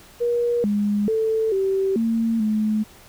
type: tone with pitch steps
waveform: sine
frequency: 477.2 / 205.9 / 442.5 / 386.2 / 227.5 / 214.8 Hz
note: A#4 / G#3 / A4 / G4 / A#3 / A3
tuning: +41 / -15 / +10 / -26 / -42 / -41 cents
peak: -18 dBFS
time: 0.2-2.84 s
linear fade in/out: 20 ms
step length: 440 ms
effects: pink hiss -48 dBFS RMS until 3.08 s